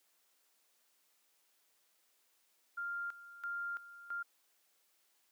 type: tone with tremolo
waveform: sine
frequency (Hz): 1396.9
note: F6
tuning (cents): 0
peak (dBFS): -37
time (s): 2.77-4.23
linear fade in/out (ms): 10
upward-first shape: square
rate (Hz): 1.5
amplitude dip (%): 80
effects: white hiss -74 dBFS RMS until 5.31 s + high-pass 300 Hz 12 dB/octave